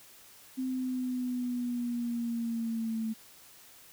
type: linear sweep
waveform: sine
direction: down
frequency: 260.2 to 221 Hz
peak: -30 dBFS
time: 0.57-3.14 s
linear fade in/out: 20 ms
effects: white hiss -55 dBFS RMS until 3.92 s